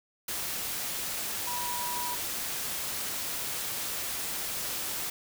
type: tone in noise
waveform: sine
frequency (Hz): 970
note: B5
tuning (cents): -31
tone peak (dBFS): -34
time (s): 1.47-2.15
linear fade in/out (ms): 5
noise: white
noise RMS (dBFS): -34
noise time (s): 0.28-5.1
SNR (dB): -3
effects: none